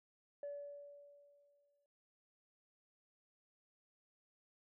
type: tone with exponential decay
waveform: sine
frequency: 574 Hz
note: D5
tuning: 40 cents flat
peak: -40 dBFS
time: 0.43-1.86 s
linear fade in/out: 2 ms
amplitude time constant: 310 ms
effects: tanh soft clip ceiling -39 dBFS